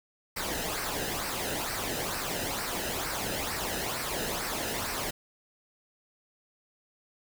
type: noise with flanger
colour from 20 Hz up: pink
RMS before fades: -33 dBFS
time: 0.36-5.11 s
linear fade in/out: 10 ms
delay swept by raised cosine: 0.29 to 0.91 ms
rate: 2.2 Hz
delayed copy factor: -0.6
effects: none